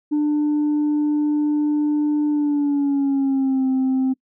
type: tone with pitch glide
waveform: sine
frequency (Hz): 297.6 to 262.1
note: D4 to C4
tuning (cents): +23 to +3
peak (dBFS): -14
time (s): 0.11-4.14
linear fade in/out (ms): 20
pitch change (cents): -220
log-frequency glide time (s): 2.29-3.67
effects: noise-tail reverb RT60 0.1 s tail -24 dB re dry + tanh soft clip ceiling -15 dBFS